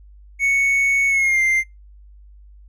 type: tone with pitch glide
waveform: triangle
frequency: 2217 to 2093 Hz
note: C#7 to C7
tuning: 0 to 0 cents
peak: -13 dBFS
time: 0.39-1.64 s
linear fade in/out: 50 ms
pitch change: -100 cents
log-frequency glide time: 1.08-1.41 s
effects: noise-tail reverb RT60 0.2 s tail -26 dB re dry + added 50 Hz sine -42 dBFS peak until 2.68 s